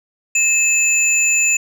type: tone pair together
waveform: sine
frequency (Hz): 2600 / 7050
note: E7 / A8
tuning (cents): -24 / +2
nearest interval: octave + perfect fourth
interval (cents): 1726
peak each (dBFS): -14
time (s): 0.35-1.57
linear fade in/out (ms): 5
effects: tanh soft clip ceiling -7 dBFS